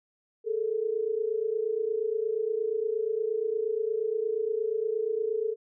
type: tone pair together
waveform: sine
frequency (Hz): 422.1 / 450.6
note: G#4 / A4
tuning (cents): +28 / +41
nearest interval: minor second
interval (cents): 113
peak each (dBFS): -30 / -28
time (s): 0.44-5.56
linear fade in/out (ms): 50
effects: none